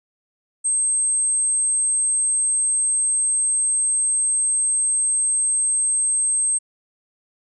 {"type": "tone", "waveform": "sine", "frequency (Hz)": 8360, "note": "C9", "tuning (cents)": -2, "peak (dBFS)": -17, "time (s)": [0.64, 6.59], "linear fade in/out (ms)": 20, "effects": []}